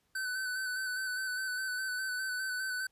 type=tone with vibrato; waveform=square; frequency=1516 Hz; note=F#6; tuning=42 cents sharp; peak=-34 dBFS; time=0.15-2.87 s; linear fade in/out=5 ms; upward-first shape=square; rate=4.9 Hz; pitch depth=25 cents each way; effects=pink hiss -75 dBFS RMS until 2.91 s + resampled to 32000 Hz